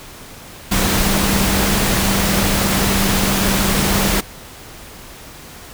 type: tone in noise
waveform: sine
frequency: 196 Hz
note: G3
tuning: in tune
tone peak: -20 dBFS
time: 0.71-4.21 s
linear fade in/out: 10 ms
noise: pink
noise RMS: -17 dBFS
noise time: 0.71-4.21 s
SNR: -6 dB
effects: pink hiss -37 dBFS RMS until 5.73 s